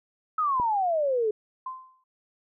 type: exponential sweep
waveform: sine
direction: down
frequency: 1299 to 415.3 Hz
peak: -22 dBFS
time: 0.38-1.31 s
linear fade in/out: 5 ms
type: click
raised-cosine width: 2 ms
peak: -22 dBFS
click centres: 0.599 s
type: tone with exponential decay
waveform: sine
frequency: 1037 Hz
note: C6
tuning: 16 cents flat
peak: -29 dBFS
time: 1.66-2.04 s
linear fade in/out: 5 ms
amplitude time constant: 82 ms
effects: none